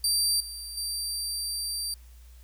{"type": "tone with level steps", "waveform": "25% pulse", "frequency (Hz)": 4685, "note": "D8", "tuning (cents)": -5, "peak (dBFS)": [-18, -32, -25], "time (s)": [0.04, 1.94], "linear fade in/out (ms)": 2, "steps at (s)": [0.4, 0.77], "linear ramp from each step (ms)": 5, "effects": ["added 60 Hz sine -47 dBFS peak until 2.43 s", "white hiss -61 dBFS RMS until 2.43 s"]}